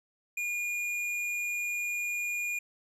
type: tone with hard clipping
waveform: sine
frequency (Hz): 2430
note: D#7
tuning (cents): -42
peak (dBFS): -32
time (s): 0.37-2.59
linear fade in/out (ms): 5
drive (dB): 9
effects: none